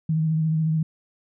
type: tone with vibrato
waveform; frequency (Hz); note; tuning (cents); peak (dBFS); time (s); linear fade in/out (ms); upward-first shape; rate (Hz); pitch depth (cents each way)
sine; 158.5; D#3; +32; -19; 0.09-0.83; 5; triangle; 14; 36
effects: none